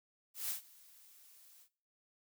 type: noise with ADSR envelope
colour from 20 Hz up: blue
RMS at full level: -37 dBFS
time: 0.34-1.69 s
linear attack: 150 ms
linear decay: 120 ms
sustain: -24 dB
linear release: 76 ms
effects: noise-tail reverb RT60 0.5 s tail -21 dB re dry